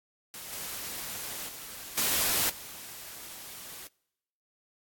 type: noise with level steps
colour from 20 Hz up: white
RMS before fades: -42 / -38 / -43 / -27 / -44 dBFS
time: 0.34-3.87 s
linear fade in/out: 0 ms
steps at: 0.52 / 1.48 / 1.97 / 2.49 s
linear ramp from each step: 10 ms
effects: noise-tail reverb RT60 0.9 s tail -26 dB re dry + AAC 64 kbps